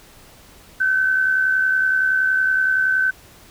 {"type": "tone with amplitude modulation", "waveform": "sine", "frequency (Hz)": 1529, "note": "G6", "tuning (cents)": -44, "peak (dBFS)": -13, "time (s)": [0.8, 3.11], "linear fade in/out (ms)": 10, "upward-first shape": "sine", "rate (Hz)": 70.7, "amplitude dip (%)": 45, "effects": ["pink hiss -47 dBFS RMS until 3.5 s"]}